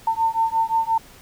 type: beating tone pair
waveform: sine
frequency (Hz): 899 / 904.7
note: A5 / A5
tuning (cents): +37 / +48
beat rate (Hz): 5.7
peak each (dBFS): -21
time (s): 0.07-0.98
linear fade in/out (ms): 5
effects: pink hiss -47 dBFS RMS until 1.21 s